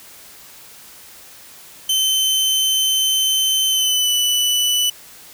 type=tone with pitch glide; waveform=sawtooth; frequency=3076 to 2978 Hz; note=G7 to F#7; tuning=-33 to +11 cents; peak=-12 dBFS; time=1.89-4.9 s; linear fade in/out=5 ms; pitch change=-56 cents; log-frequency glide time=3.69-4.11 s; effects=white hiss -42 dBFS RMS until 5.33 s